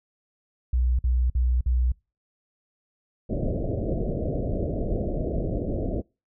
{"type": "tone bursts", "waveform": "sine", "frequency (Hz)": 61.74, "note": "B1", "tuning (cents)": 0, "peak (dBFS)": -19, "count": 4, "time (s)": [0.73, 1.92], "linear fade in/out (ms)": 5, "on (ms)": 260, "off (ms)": 50}
{"type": "low-pass noise", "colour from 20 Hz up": "pink", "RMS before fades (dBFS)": -27, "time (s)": [3.29, 6.02], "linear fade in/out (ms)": 20, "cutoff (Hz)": 670, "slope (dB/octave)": 96}
{"effects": ["noise-tail reverb RT60 0.3 s tail -26 dB re dry"]}